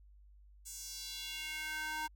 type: tone with high-pass filter sweep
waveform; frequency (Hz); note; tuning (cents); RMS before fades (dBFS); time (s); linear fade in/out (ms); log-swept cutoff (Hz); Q
square; 309.4; D#4; -10; -42; 0.65-2.08; 20; 7700 to 1000; 2.3
effects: added 50 Hz sine -57 dBFS peak until 2.15 s